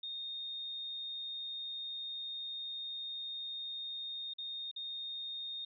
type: tone with dropouts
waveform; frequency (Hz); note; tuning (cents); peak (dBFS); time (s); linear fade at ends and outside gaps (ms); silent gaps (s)
sine; 3684; A#7; -21; -39; 0.03-5.65; 5; 4.337-4.383 / 4.714-4.761
effects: none